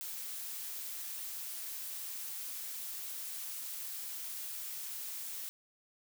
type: noise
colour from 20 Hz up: blue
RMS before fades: -42 dBFS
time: 0.01-5.49 s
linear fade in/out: 0 ms
effects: none